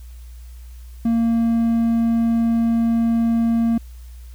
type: tone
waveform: triangle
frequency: 230.3 Hz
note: A#3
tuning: 21 cents flat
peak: -13 dBFS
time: 1.05-3.78 s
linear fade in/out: 5 ms
effects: added 60 Hz sine -35 dBFS peak until 4.34 s + white hiss -54 dBFS RMS until 4.34 s